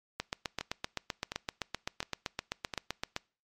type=two click trains; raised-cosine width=0.2 ms; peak=-15 / -18 dBFS; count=24 / 4; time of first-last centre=0.2-3.164 / 0.61-2.738 s; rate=7.76 / 1.41 Hz; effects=noise-tail reverb RT60 0.4 s tail -25 dB re dry + MP3 64 kbps